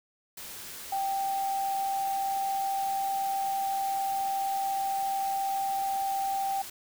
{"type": "tone in noise", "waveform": "sine", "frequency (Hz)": 783, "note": "G5", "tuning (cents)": -2, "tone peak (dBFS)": -27, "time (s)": [0.92, 6.62], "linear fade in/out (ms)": 5, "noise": "white", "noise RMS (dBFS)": -42, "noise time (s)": [0.37, 6.7], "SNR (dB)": 12, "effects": []}